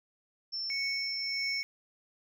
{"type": "tone", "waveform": "sine", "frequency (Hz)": 5370, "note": "E8", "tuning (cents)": 31, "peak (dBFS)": -33, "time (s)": [0.52, 1.63], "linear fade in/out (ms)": 20}
{"type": "tone with tremolo", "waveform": "triangle", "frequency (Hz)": 2217, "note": "C#7", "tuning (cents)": 0, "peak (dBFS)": -30, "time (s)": [0.7, 1.63], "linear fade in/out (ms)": 0, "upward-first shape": "triangle", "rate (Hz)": 1.6, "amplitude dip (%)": 65}
{"effects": []}